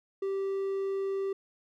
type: tone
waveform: triangle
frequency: 390.1 Hz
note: G4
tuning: 8 cents flat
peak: -27 dBFS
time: 0.22-1.33 s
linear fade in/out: 5 ms
effects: none

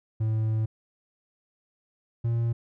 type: tone pair in turn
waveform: triangle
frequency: 110 / 116.54 Hz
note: A2 / A#2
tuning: 0 / 0 cents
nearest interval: minor second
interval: 100 cents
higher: second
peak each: -21 dBFS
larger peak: neither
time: 0.2-0.66 / 2.24-2.53 s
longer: first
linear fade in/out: 10 ms
effects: none

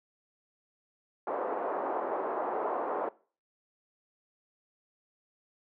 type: band-pass noise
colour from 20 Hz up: pink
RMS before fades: -33 dBFS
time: 1.27-3.09 s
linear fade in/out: 2 ms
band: 390 to 1100 Hz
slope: 24 dB/octave
effects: noise-tail reverb RT60 0.4 s tail -21 dB re dry

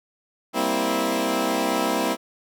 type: chord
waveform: 15% pulse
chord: C dominant seventh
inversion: second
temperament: equal with one note detuned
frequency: 196 / 233.1 / 261.6 / 326.4 Hz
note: G3 / Bb3 / C4 / E4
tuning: 0 / 0 / 0 / -17 cents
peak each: -24 / -21 / -20 / -19 dBFS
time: 0.53-2.17 s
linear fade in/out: 50 ms
effects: none

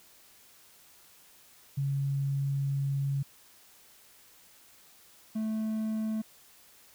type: tone pair in turn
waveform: sine / triangle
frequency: 138.59 / 218.5 Hz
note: C#3 / A3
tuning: 0 / -12 cents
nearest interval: minor sixth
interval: 788 cents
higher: second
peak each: -27 dBFS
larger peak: neither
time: 1.77-3.23 / 5.35-6.22 s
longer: first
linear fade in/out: 10 ms
effects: white hiss -58 dBFS RMS until 6.94 s

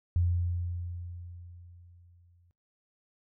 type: tone with exponential decay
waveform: sine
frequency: 87.31 Hz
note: F2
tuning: in tune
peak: -22 dBFS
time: 0.16-2.51 s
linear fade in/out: 0 ms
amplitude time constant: 510 ms
effects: noise-tail reverb RT60 0.3 s tail -23 dB re dry

